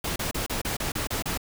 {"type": "noise bursts", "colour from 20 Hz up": "pink", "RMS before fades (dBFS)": -29, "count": 9, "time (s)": [0.04, 1.376], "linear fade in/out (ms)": 5, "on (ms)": 120, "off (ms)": 32, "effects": []}